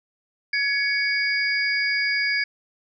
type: tone cluster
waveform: sine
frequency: 1685 / 2236 / 4844 Hz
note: G#6 / C#7 / D#8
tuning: +25 / +14 / -47 cents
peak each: -25 / -23 / -27 dBFS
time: 0.53-2.44 s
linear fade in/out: 5 ms
effects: none